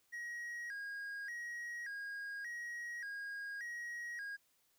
triangle tone with vibrato, 1760 Hz, A6, in tune, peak -40 dBFS, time 0.12-4.37 s, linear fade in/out 20 ms, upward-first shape square, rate 0.86 Hz, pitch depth 130 cents each way, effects white hiss -75 dBFS RMS until 4.78 s

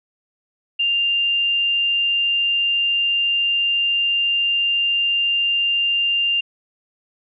sine tone, 2794 Hz, F7, in tune, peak -16 dBFS, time 0.79-6.41 s, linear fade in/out 10 ms, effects none

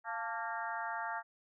harmonic tone with a mistuned harmonic, 231.3 Hz, A#3, 13 cents flat, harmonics 3 / 4 / 5 / 6 / 7 / 8, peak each -43 / -40 / -45 / -43 / -44 / -47 dBFS, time 0.04-1.23 s, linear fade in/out 50 ms, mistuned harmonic 4, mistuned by -64 cents, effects none

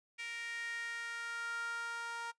sawtooth tone with high-pass filter sweep, 466.2 Hz, A#4, in tune, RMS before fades -42 dBFS, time 0.18-2.32 s, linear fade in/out 20 ms, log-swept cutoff 2200 to 1100 Hz, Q 5.3, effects noise-tail reverb RT60 0.1 s tail -19 dB re dry + resampled to 22050 Hz

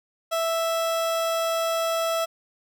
30% pulse tone, 659.3 Hz, E5, in tune, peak -20 dBFS, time 0.31-2.26 s, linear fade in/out 20 ms, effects none

